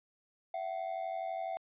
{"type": "ring-modulated tone", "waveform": "triangle", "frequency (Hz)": 712, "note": "F5", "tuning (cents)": 33, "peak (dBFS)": -30, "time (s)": [0.54, 1.57], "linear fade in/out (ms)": 0, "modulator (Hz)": 46, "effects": ["resampled to 8000 Hz"]}